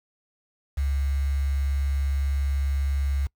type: tone with quantisation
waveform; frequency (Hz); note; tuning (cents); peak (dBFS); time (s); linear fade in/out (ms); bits
sine; 69.3; C#2; 0; -22; 0.77-3.27; 10; 7
effects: noise-tail reverb RT60 0.1 s tail -24 dB re dry